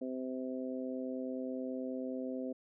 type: harmonic tone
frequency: 129.3 Hz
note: C3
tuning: 20 cents flat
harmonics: 2 / 3 / 4 / 5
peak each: -38 / -45 / -42 / -48 dBFS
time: 0.01-2.53 s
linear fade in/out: 10 ms
effects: none